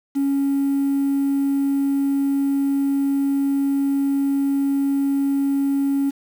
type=tone; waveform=triangle; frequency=277.2 Hz; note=C#4; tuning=in tune; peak=-14 dBFS; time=0.15-6.11 s; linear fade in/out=20 ms; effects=tanh soft clip ceiling -13 dBFS + 7-bit